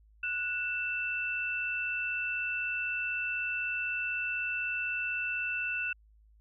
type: tone pair together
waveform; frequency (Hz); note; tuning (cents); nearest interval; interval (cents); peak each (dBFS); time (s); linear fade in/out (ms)
sine; 1472 / 2664; F#6 / E7; -9 / +18; minor seventh; 1027; -35 / -32; 0.23-5.93; 5
effects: added 53 Hz sine -58 dBFS peak until 6.4 s